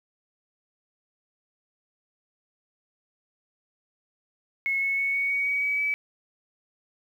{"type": "tone with pitch steps", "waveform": "sine", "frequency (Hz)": [2184, 2199, 2214, 2230, 2245, 2261, 2277, 2293], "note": ["C#7", "C#7", "C#7", "C#7", "C#7", "C#7", "C#7", "D7"], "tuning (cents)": [-26, -14, -3, 10, 21, 34, 46, -42], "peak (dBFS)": -23, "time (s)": [4.66, 5.94], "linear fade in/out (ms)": 0, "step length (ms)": 160, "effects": ["9-bit"]}